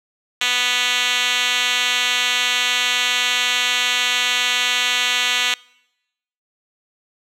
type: tone with band-pass filter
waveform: 5% pulse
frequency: 246.9 Hz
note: B3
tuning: in tune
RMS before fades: -19 dBFS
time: 0.41-5.54 s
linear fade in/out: 2 ms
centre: 3800 Hz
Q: 1.7
effects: noise-tail reverb RT60 0.9 s tail -25 dB re dry